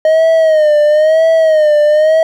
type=tone with vibrato; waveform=triangle; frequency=622.3 Hz; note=D#5; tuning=in tune; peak=-4 dBFS; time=0.05-2.23 s; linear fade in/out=2 ms; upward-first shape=sine; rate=1 Hz; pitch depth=79 cents each way; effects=none